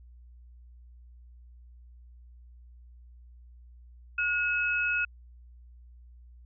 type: tone pair together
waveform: sine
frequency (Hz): 1442.4 / 2570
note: F#6 / E7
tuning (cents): -45 / -45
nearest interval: minor seventh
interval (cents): 1000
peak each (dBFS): -28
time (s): 4.18-5.05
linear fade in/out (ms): 5
effects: added 60 Hz sine -49 dBFS peak until 6.45 s